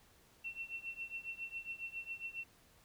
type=tone with tremolo; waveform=sine; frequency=2707 Hz; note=E7; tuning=45 cents sharp; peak=-38 dBFS; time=0.44-2.44 s; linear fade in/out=10 ms; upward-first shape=triangle; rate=7.3 Hz; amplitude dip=95%; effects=pink hiss -66 dBFS RMS until 2.84 s